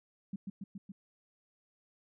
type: tone with echo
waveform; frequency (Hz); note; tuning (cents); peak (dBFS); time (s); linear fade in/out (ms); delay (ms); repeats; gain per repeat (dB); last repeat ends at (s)
sine; 196; G3; 0; -35; 0.33-0.36; 5; 140; 4; -2; 0.92
effects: none